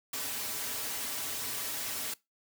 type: noise with comb filter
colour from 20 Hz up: white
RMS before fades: -36 dBFS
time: 0.13-2.14 s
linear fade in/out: 5 ms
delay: 5.6 ms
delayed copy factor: -0.85
effects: noise-tail reverb RT60 0.2 s tail -21 dB re dry + high-pass 100 Hz 12 dB/octave